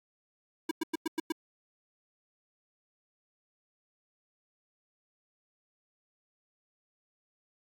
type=tone bursts; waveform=square; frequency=322.4 Hz; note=E4; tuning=38 cents flat; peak=-29 dBFS; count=6; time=0.69-1.322 s; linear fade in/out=5 ms; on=22 ms; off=100 ms; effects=AAC 64 kbps